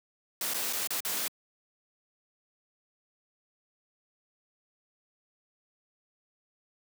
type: noise with dropouts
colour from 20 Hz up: white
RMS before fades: -32 dBFS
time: 0.41-1.28 s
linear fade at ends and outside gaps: 2 ms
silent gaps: 0.537-0.543 / 0.728-0.732 / 0.873-0.905 / 1.004-1.049 s
effects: high-pass 200 Hz 12 dB/octave